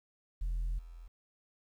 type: tone with level steps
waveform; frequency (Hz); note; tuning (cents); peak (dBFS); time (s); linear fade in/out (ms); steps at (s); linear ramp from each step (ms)
sine; 42.11; E1; +38; -29 / -46; 0.41-1.08; 10; 0.78; 10
effects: tanh soft clip ceiling -30 dBFS + 11-bit